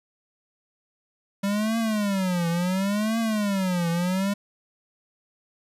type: tone with vibrato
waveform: square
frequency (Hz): 196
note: G3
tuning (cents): 0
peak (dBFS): -23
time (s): 1.43-4.34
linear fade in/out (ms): 10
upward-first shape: triangle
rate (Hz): 0.71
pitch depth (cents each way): 280
effects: resampled to 32000 Hz + 10-bit